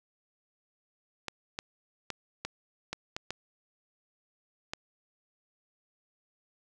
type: clicks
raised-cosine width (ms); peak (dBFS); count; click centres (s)
0.2; -17; 8; 1.283 / 1.589 / 2.103 / 2.45 / 2.93 / 3.165 / 3.306 / 4.735
effects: none